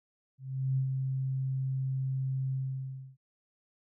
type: tone with ADSR envelope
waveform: sine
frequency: 132.6 Hz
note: C3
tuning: 23 cents sharp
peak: -25 dBFS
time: 0.38-3.17 s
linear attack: 390 ms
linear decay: 96 ms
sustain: -4 dB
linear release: 640 ms
effects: none